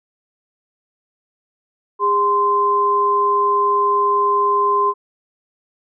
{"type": "tone pair together", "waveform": "sine", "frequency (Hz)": [407.2, 1037.1], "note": ["G#4", "C6"], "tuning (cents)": [-34, -16], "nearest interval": "octave + major third", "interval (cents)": 1618, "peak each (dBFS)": [-20, -14], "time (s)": [1.99, 4.94], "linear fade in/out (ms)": 50, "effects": []}